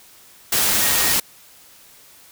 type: tone in noise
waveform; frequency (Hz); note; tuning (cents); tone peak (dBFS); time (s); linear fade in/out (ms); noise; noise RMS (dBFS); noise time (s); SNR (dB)
sine; 1864.7; A#6; 0; -28; 0.81-1.13; 5; white; -18; 0.52-1.2; -13
effects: white hiss -48 dBFS RMS until 2.31 s